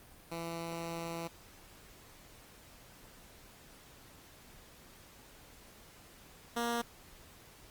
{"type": "tone pair in turn", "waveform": "10% pulse", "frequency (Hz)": [167.3, 235.6], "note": ["E3", "A#3"], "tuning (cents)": [26, 19], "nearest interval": "tritone", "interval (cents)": 593, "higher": "second", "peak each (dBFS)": [-30, -24], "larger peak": "second", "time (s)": [[0.31, 1.28], [6.56, 6.82]], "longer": "first", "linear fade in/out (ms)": 10, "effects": ["pink hiss -57 dBFS RMS until 7.7 s", "Opus 32 kbps"]}